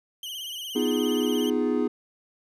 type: tone with vibrato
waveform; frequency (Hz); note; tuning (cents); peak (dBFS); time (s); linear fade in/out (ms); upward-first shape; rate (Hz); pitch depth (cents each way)
40% pulse; 3045; F#7; +49; -32; 0.23-1.5; 2; sine; 17; 85
type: chord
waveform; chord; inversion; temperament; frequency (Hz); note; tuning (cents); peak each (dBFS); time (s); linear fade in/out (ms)
triangle; F half-diminished seventh; second; equal with one note detuned; 248.9 / 311.1 / 349.2 / 415.3; Cb4 / Eb4 / F4 / Ab4; +14 / 0 / 0 / 0; -24 / -26 / -29 / -25; 0.75-1.88; 10
effects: none